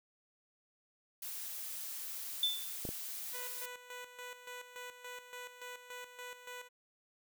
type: noise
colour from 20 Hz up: blue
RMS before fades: -43 dBFS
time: 1.22-3.66 s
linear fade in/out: 5 ms
type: tone with exponential decay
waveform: sine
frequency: 3531 Hz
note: A7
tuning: 5 cents sharp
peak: -26 dBFS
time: 2.43-2.78 s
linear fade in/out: 2 ms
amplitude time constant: 75 ms
type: clicks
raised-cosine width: 2 ms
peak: -27 dBFS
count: 2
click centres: 2.852 / 2.89 s
type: tone with tremolo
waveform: 10% pulse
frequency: 494.4 Hz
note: B4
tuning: 2 cents sharp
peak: -36 dBFS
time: 3.33-6.69 s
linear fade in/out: 20 ms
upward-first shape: square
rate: 3.5 Hz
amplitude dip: 65%
effects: none